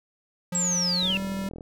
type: tone with pitch glide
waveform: square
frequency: 178 to 194.11 Hz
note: F3 to G3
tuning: +33 to -17 cents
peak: -29 dBFS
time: 0.52-1.49 s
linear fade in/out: 5 ms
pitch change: +150 cents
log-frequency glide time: 0.96-1.18 s
type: linear sweep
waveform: sine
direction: down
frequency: 7770 to 2624 Hz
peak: -23 dBFS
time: 0.55-1.17 s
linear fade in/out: 0 ms
type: click train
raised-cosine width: 2 ms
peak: -26 dBFS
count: 25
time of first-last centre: 1.03-1.608 s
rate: 41.5 Hz
effects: none